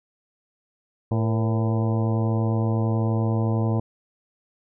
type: harmonic tone with a mistuned harmonic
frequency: 111.4 Hz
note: A2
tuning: 22 cents sharp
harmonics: 1 / 2 / 3 / 4 / 5 / 6 / 7 / 8 / 9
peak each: -21 / -27 / -31 / -33 / -35 / -37 / -38 / -39 / -40 dBFS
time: 1.11-3.8 s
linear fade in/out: 5 ms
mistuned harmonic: 4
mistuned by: +71 cents
effects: none

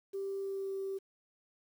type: tone with pitch glide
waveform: sine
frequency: 392 to 388.2 Hz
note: G4 to G4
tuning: 0 to -17 cents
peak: -34 dBFS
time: 0.13-0.99 s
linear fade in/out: 20 ms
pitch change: -17 cents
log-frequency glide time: 0.41-0.73 s
effects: tanh soft clip ceiling -30 dBFS + 10-bit

